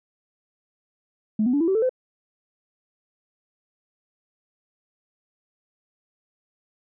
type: tone with pitch steps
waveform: sine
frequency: 215.1 / 248.5 / 287.1 / 331.7 / 383.3 / 442.8 / 511.6 Hz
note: A3 / B3 / D4 / E4 / G4 / A4 / C5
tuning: -39 / +11 / -39 / +11 / -39 / +11 / -39 cents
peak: -17 dBFS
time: 1.39-1.894 s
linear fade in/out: 5 ms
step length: 72 ms
effects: tanh soft clip ceiling -13 dBFS